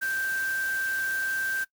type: tone in noise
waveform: sine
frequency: 1568 Hz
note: G6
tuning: in tune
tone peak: -26 dBFS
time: 0.01-1.65 s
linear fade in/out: 20 ms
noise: white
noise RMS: -40 dBFS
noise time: 0.01-1.65 s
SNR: +11 dB
effects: noise-tail reverb RT60 0.1 s tail -19 dB re dry